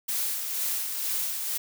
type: noise with tremolo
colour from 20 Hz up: blue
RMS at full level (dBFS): -28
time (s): 0.08-1.58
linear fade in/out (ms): 10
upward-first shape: sine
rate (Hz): 2.1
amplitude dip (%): 40
effects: none